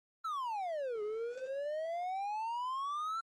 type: exponential two-way sweep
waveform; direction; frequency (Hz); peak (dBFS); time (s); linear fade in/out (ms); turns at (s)
triangle; down then up; 1363 to 412.8 to 1363; -33; 0.24-3.21; 10; 1.02
effects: Opus 24 kbps